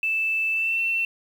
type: tone with pitch glide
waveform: sine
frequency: 2640 to 2695 Hz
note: E7 to E7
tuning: +2 to +38 cents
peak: -21 dBFS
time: 0.03-1.05 s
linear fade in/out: 2 ms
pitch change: +36 cents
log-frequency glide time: 0.52-0.8 s
effects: 8-bit